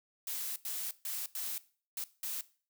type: noise bursts at uneven times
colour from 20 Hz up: blue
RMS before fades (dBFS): -38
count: 6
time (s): 0.27-0.56 / 0.65-0.91 / 1.05-1.26 / 1.35-1.58 / 1.97-2.04 / 2.23-2.41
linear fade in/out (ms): 2
effects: noise-tail reverb RT60 0.4 s tail -18 dB re dry